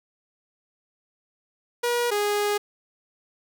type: tone pair in turn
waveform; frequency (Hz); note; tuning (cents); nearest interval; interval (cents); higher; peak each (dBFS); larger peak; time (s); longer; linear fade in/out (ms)
sawtooth; 480.3 / 413.1; B4 / G#4; -48 / -9; minor third; 261; first; -18; neither; 1.83-2.11 / 2.11-2.58; second; 10
effects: none